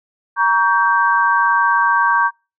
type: chord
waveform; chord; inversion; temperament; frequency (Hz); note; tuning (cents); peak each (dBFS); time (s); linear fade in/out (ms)
sine; G diminished; first; just; 940.8 / 1128.9 / 1568; Bb5 / Db6 / G6; +16 / +31 / 0; -16; 0.36-2.31; 50
effects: noise-tail reverb RT60 0.3 s tail -26 dB re dry